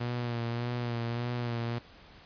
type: tone with vibrato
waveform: sawtooth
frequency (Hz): 119.3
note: A#2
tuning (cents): +41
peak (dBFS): -27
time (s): 0-1.79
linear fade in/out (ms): 10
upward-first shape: sine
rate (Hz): 1.7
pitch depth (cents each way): 36
effects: pink hiss -54 dBFS RMS until 2.25 s + resampled to 11025 Hz